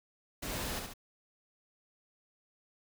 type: noise with echo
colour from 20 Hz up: pink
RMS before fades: -39 dBFS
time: 0.42-0.8 s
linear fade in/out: 10 ms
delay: 69 ms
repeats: 2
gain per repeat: -4 dB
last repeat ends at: 0.938 s
effects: none